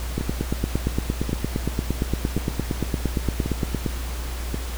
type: two click trains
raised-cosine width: 3 ms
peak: -9 / -12 dBFS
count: 33 / 5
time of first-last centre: 0.18-3.862 / 0.21-4.544 s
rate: 8.69 / 0.923 Hz
effects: added 60 Hz sine -27 dBFS peak until 4.77 s + pink hiss -36 dBFS RMS until 4.77 s